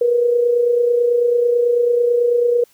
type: tone with amplitude modulation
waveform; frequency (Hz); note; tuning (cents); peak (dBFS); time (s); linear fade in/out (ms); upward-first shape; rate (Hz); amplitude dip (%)
sine; 479.9; B4; -50; -10; 0.01-2.64; 5; sine; 29.1; 50
effects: white hiss -55 dBFS RMS until 2.73 s